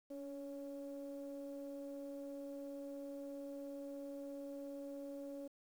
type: ring-modulated tone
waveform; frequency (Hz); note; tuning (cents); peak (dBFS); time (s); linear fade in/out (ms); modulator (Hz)
triangle; 137.5; C#3; -14; -39; 0.1-5.48; 10; 421
effects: tanh soft clip ceiling -36 dBFS + 11-bit